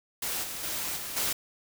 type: noise with level steps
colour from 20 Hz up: white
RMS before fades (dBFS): -32 / -37 / -33 / -37 / -29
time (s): 0.22-1.33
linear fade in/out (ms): 5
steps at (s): 0.43 / 0.63 / 0.96 / 1.16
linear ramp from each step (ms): 10
effects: none